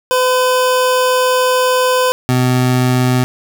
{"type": "tone pair in turn", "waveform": "25% pulse", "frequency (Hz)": [507, 126.35], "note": ["B4", "B2"], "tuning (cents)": [45, 40], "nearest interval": "2 octaves", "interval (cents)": 2405, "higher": "first", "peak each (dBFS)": -7, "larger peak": "neither", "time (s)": [[0.11, 2.12], [2.29, 3.24]], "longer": "first", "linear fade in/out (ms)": 0, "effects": []}